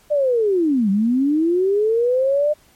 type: linear two-way sweep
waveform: sine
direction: down then up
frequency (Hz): 607 to 189.6 to 607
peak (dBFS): -14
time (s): 0.1-2.54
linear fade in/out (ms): 20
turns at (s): 0.9
effects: pink hiss -54 dBFS RMS until 2.75 s + MP3 64 kbps